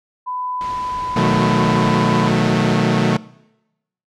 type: tone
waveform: sine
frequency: 1000 Hz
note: B5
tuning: 21 cents sharp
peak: -22 dBFS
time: 0.26-2.29 s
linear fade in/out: 20 ms
type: noise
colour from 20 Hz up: pink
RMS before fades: -34 dBFS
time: 0.61-2.74 s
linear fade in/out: 0 ms
type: chord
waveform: sawtooth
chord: B dominant seventh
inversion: none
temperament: equal with one note detuned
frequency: 123.47 / 155.56 / 182.45 / 220 Hz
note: B2 / D#3 / F#3 / A3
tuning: 0 / 0 / -24 / 0 cents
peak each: -17 / -16 / -15 / -15 dBFS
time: 1.16-3.17 s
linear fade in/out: 5 ms
effects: noise-tail reverb RT60 0.9 s tail -21 dB re dry + low-pass 5000 Hz 12 dB/octave